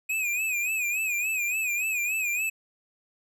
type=tone with vibrato; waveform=square; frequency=2500 Hz; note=D#7; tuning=8 cents sharp; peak=-26 dBFS; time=0.09-2.5 s; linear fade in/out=10 ms; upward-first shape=sine; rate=3.5 Hz; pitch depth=95 cents each way; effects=none